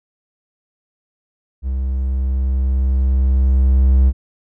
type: tone with level ramp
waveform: triangle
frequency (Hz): 65.5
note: C2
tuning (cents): +2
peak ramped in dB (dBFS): -16 to -6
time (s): 1.62-4.13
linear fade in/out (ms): 50
effects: none